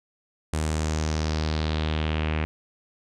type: tone with low-pass filter sweep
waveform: sawtooth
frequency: 77.78 Hz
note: D#2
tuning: in tune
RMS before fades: -26 dBFS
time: 0.53-2.45 s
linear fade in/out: 0 ms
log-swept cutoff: 9000 to 2400 Hz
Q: 2.7
effects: none

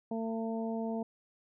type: harmonic tone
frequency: 225.4 Hz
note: A3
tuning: 42 cents sharp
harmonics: 1 / 2 / 3 / 4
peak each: -34 / -39 / -40 / -46 dBFS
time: 0.11-1.03 s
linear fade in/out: 5 ms
effects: none

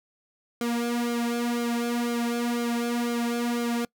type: tone with flanger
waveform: sawtooth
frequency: 237.5 Hz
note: A#3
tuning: 33 cents sharp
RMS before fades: -27 dBFS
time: 0.61-3.85 s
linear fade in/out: 2 ms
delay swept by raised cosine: 1.1 to 3.2 ms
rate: 2 Hz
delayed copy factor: -0.8
effects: noise-tail reverb RT60 0.1 s tail -25 dB re dry

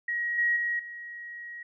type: tone with level steps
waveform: sine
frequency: 1898 Hz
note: A#6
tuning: 31 cents sharp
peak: -27 / -22 / -26 / -38 dBFS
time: 0.08-1.63 s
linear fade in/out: 5 ms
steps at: 0.38 / 0.56 / 0.79 s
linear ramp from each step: 5 ms
effects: none

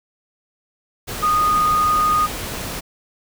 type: tone in noise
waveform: sine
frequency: 1234 Hz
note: D#6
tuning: 15 cents flat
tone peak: -14 dBFS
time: 1.22-2.27 s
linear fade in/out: 20 ms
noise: pink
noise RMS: -28 dBFS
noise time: 1.07-2.81 s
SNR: +11 dB
effects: none

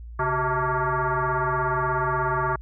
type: tone with frequency modulation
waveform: sine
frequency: 119.7 Hz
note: A#2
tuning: 46 cents sharp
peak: -21 dBFS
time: 0.19-2.56 s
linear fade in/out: 5 ms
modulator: 256 Hz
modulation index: 5.4
effects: added 58 Hz sine -36 dBFS peak until 2.61 s

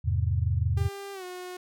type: chord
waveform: sine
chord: E augmented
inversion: none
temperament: just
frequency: 82.41 / 103.01 / 128.76 Hz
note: E2 / G#2 / B#2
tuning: 0 / -14 / -27 cents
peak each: -26 / -27 / -30 dBFS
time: 0.04-0.89 s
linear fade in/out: 20 ms
type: tone with pitch glide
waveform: sawtooth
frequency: 397.8 to 362.7 Hz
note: G4 to F#4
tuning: +25 to -34 cents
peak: -33 dBFS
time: 0.77-1.57 s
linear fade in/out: 5 ms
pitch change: -159 cents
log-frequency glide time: 1.13-1.24 s
effects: none

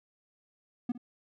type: tone with echo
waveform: triangle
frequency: 242.8 Hz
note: B3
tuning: 29 cents flat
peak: -25 dBFS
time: 0.89-0.92 s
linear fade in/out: 5 ms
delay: 58 ms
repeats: 1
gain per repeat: -15 dB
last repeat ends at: 0.978 s
effects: none

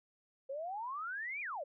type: exponential two-way sweep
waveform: sine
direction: up then down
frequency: 522 to 2470 to 522 Hz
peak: -38 dBFS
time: 0.49-1.64 s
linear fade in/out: 10 ms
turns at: 1.41 s
effects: none

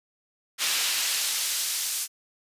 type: noise with high-pass filter sweep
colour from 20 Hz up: brown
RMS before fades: -27 dBFS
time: 0.58-2.08 s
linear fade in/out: 50 ms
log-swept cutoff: 3000 to 6600 Hz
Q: 0.73
effects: resampled to 32000 Hz

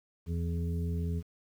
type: harmonic tone with a mistuned harmonic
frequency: 84.4 Hz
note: E2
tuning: 41 cents sharp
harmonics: 1 / 2 / 3 / 5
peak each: -31 / -35 / -44 / -44 dBFS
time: 0.26-1.23 s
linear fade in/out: 50 ms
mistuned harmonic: 1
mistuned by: -20 cents
effects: 10-bit

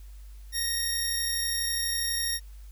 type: tone pair together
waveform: 20% pulse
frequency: 1864.7 / 5562 Hz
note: A#6 / F8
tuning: 0 / -8 cents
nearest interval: octave + perfect fifth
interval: 1892 cents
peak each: -27 / -23 dBFS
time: 0.52-2.4 s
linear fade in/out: 50 ms
effects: added 50 Hz sine -42 dBFS peak until 2.71 s + white hiss -61 dBFS RMS until 2.71 s

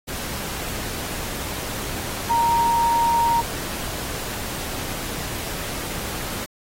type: tone in noise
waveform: sine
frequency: 932.3 Hz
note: A#5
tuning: in tune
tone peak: -16 dBFS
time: 2.29-3.42 s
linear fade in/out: 20 ms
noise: pink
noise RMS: -30 dBFS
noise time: 0.07-6.46 s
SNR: +11 dB
effects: AAC 48 kbps

